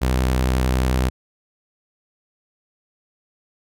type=tone with vibrato; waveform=sawtooth; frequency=63.7 Hz; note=C2; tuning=46 cents flat; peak=-13 dBFS; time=0.01-1.1 s; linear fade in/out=20 ms; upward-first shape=triangle; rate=11 Hz; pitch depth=29 cents each way; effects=none